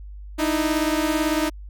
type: beating tone pair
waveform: sawtooth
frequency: 304.7 / 322.7 Hz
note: D#4 / E4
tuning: -36 / -37 cents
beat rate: 18 Hz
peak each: -18 / -20 dBFS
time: 0.38-1.5 s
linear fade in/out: 20 ms
effects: added 50 Hz sine -35 dBFS peak until 1.69 s